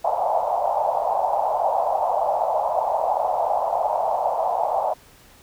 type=band-pass noise; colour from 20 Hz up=pink; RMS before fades=-22 dBFS; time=0.04-4.94 s; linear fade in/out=10 ms; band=620 to 890 Hz; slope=48 dB/octave; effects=pink hiss -51 dBFS RMS until 5.42 s